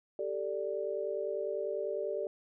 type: chord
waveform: sine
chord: G suspended second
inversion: none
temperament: equal with one note detuned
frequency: 392 / 442 / 587.3 Hz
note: G4 / A4 / D5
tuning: 0 / +8 / 0 cents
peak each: -37 / -37 / -36 dBFS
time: 0.19-2.27 s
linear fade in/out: 2 ms
effects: none